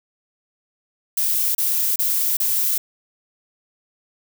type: noise bursts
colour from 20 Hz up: violet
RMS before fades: -20 dBFS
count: 4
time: 1.17-2.78 s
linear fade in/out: 5 ms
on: 380 ms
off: 30 ms
effects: none